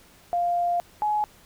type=tone pair in turn; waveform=sine; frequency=698.5 / 842.9 Hz; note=F5 / G#5; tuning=0 / +25 cents; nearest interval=minor third; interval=325 cents; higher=second; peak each=-21 / -21 dBFS; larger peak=neither; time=0.33-0.8 / 1.02-1.24 s; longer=first; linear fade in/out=0 ms; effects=pink hiss -54 dBFS RMS until 1.45 s